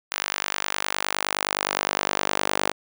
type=tone with high-pass filter sweep; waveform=sawtooth; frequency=49.7 Hz; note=G1; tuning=25 cents sharp; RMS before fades=-27 dBFS; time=0.11-2.72 s; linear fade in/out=10 ms; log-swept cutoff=1500 to 560 Hz; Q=0.78; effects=none